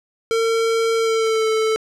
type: tone with pitch glide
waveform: square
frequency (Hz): 454 to 439.8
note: A#4 to A4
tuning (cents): -46 to -1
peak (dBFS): -17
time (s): 0.31-1.76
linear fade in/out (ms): 0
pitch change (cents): -55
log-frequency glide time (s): 0.96-1.48
effects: low-pass 8000 Hz 12 dB/octave + 9-bit